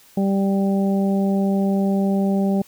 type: harmonic tone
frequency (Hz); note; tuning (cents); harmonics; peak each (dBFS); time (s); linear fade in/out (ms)
196; G3; 0; 1 / 2 / 3 / 4; -17 / -26 / -28 / -31; 0.17-2.62; 5
effects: white hiss -51 dBFS RMS until 2.67 s